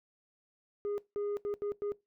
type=tone bursts at uneven times; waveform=sine; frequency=410.3 Hz; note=G#4; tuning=21 cents flat; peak=-29 dBFS; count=5; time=0.85-0.98 / 1.16-1.37 / 1.45-1.54 / 1.62-1.72 / 1.82-1.92 s; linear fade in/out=0 ms; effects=noise-tail reverb RT60 0.2 s tail -22 dB re dry + tanh soft clip ceiling -31 dBFS